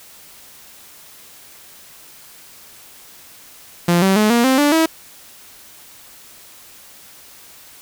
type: tone with pitch steps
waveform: sawtooth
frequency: 173.1 / 192.07 / 213.1 / 236.5 / 262.4 / 291.1 / 323 Hz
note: F3 / G3 / G#3 / A#3 / C4 / D4 / E4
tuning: -15 / -35 / +45 / +25 / +5 / -15 / -35 cents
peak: -8 dBFS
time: 3.88-4.86 s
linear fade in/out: 5 ms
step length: 140 ms
effects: white hiss -43 dBFS RMS until 7.81 s